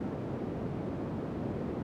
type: band-pass noise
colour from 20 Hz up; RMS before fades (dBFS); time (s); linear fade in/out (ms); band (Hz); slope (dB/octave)
white; -36; 0-1.83; 10; 100 to 320; 12
effects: none